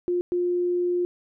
sine tone bursts at uneven times, 354.1 Hz, F4, 24 cents sharp, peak -21 dBFS, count 2, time 0.08-0.21 / 0.32-1.05 s, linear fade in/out 0 ms, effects none

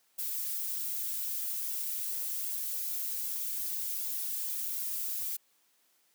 violet noise with flanger, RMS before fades -35 dBFS, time 0.18-5.37 s, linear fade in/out 10 ms, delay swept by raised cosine 1.6 to 5.7 ms, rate 1.3 Hz, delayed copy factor -0.7, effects white hiss -70 dBFS RMS until 6.14 s + high-pass 200 Hz 12 dB/octave

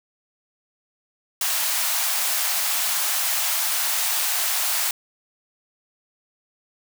white high-pass noise, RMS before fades -23 dBFS, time 1.41-4.91 s, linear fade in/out 2 ms, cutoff 630 Hz, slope 48 dB/octave, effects none

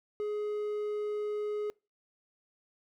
triangle tone, 419.2 Hz, G#4, 16 cents sharp, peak -29 dBFS, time 0.2-1.7 s, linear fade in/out 0 ms, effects noise-tail reverb RT60 0.3 s tail -26 dB re dry

